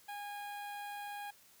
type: tone with notch filter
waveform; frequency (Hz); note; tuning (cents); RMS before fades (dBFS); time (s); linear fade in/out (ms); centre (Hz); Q
sawtooth; 819; G#5; -24; -44; 0.08-1.31; 10; 5900; 0.81
effects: white hiss -63 dBFS RMS until 1.6 s